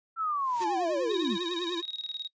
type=linear sweep; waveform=sine; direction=down; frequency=1353 to 164.81 Hz; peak=-27 dBFS; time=0.16-1.38 s; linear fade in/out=50 ms
type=noise with exponential growth; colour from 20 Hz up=white; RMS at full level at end=-38 dBFS; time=0.33-0.64 s; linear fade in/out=0 ms; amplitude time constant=67 ms
type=tone with vibrato; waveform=square; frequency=347.4 Hz; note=F4; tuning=9 cents flat; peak=-32 dBFS; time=0.6-1.82 s; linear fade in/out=20 ms; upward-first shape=triangle; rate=10 Hz; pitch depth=110 cents each way
type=tone with tremolo; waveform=sine; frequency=3779 Hz; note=A#7; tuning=23 cents sharp; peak=-32 dBFS; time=1.09-2.28 s; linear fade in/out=20 ms; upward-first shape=square; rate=19 Hz; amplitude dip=80%
effects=noise-tail reverb RT60 0.1 s tail -22 dB re dry + resampled to 16000 Hz